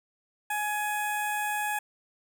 15% pulse tone with notch filter, 839 Hz, G#5, 17 cents sharp, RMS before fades -30 dBFS, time 0.5-1.79 s, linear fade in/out 5 ms, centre 4100 Hz, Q 0.75, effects none

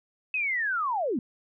sine linear sweep, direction down, 2585 to 201.1 Hz, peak -25 dBFS, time 0.34-1.19 s, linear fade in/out 2 ms, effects none

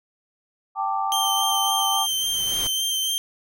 sine chord, G suspended second, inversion none, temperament just, 784 / 882 / 1176 Hz, G5 / A5 / D6, 0 / +4 / +2 cents, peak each -25 / -27 / -27 dBFS, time 0.75-2.07 s, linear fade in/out 50 ms
sawtooth tone with vibrato, 3136 Hz, G7, in tune, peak -19 dBFS, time 1.12-3.18 s, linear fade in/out 0 ms, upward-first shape sine, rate 3.6 Hz, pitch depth 18 cents each way
pink noise with exponential growth, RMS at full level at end -32 dBFS, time 1.61-2.67 s, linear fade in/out 0 ms, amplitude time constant 230 ms
effects none

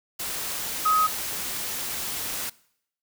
sine tone in noise, 1263 Hz, D#6, 26 cents sharp, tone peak -18 dBFS, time 0.85-1.07 s, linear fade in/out 10 ms, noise white, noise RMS -31 dBFS, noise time 0.19-2.5 s, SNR +10 dB, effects noise-tail reverb RT60 0.7 s tail -22 dB re dry

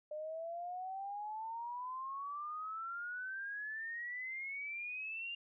sine exponential sweep, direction up, 601 to 2814 Hz, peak -40 dBFS, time 0.11-5.35 s, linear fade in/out 5 ms, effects none

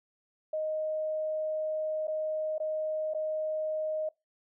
sine tone with dropouts, 622.3 Hz, D#5, in tune, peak -29 dBFS, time 0.53-4.09 s, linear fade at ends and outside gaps 5 ms, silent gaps 2.072-2.079 / 2.582-2.6 / 3.137-3.146 s, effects noise-tail reverb RT60 0.2 s tail -23 dB re dry

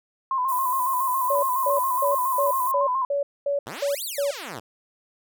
sine tone with vibrato, 1033 Hz, C6, 22 cents flat, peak -21 dBFS, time 0.31-3.05 s, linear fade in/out 2 ms, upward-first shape square, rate 7.2 Hz, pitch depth 53 cents each way
pink high-pass noise, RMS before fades -33 dBFS, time 0.48-2.72 s, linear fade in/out 10 ms, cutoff 11000 Hz, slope 24 dB/octave
sine tone bursts, 567 Hz, C#5, 39 cents sharp, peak -21 dBFS, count 9, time 1.3-4.31 s, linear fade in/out 5 ms, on 130 ms, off 230 ms
5% pulse exponential two-way sweep, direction up then down, 96.6 to 4836 to 96.6 Hz, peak -22 dBFS, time 3.66-4.6 s, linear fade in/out 10 ms, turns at 4.04 s
effects none

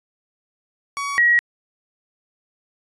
30% pulse / sine tone pair in turn, 1126 / 1906.3 Hz, C#6 / A#6, +27 / +38 cents, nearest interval major sixth, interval 911 cents, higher second, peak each -21 / -12 dBFS, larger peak second, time 0.97-1.18 / 1.18-1.39 s, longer neither, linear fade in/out 0 ms, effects resampled to 22050 Hz

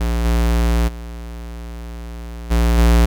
square tone with level steps, 58.1 Hz, A#1, 5 cents flat, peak -17 / -14 / -29 / -13 / -10 dBFS, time 0-3.06 s, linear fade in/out 10 ms, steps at 0.24 / 0.87 / 2.5 / 2.77 s, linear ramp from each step 20 ms, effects none

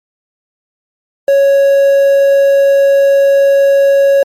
triangle tone with quantisation, 554.4 Hz, C#5, in tune, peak -3 dBFS, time 1.28-4.23 s, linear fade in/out 2 ms, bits 5, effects MP3 64 kbps

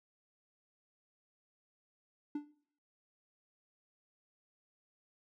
triangle tone with exponential decay, 293.7 Hz, D4, in tune, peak -30 dBFS, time 2.35-2.52 s, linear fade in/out 5 ms, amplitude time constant 35 ms, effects noise-tail reverb RT60 0.6 s tail -21 dB re dry

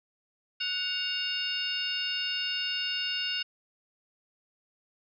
harmonic tone with a mistuned harmonic, 740 Hz, F#5, in tune, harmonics 2 / 3 / 4 / 5 / 6 / 7, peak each -38 / -42 / -31 / -40 / -40 / -37 dBFS, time 0.6-3.43 s, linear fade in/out 10 ms, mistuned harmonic 4, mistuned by -90 cents, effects none

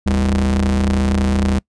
45% pulse ring-modulated tone, 61.74 Hz, B1, in tune, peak -11 dBFS, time 0.06-1.59 s, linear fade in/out 5 ms, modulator 138 Hz, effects noise-tail reverb RT60 0.1 s tail -25 dB re dry + resampled to 22050 Hz

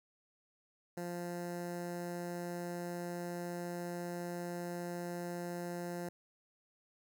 15% pulse tone with notch filter, 174.61 Hz, F3, in tune, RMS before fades -41 dBFS, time 0.97-6.09 s, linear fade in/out 5 ms, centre 3200 Hz, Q 0.9, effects none

